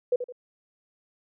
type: tone with echo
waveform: sine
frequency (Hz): 493.9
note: B4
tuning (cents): 0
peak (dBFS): -19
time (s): 0.12-0.16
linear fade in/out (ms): 5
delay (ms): 82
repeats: 2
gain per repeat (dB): -9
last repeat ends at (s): 0.324
effects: none